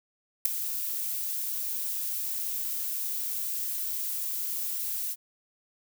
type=noise with ADSR envelope; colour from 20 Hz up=violet; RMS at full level=-18 dBFS; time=0.45-5.16 s; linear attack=6 ms; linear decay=5 ms; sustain=-14 dB; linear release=48 ms; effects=none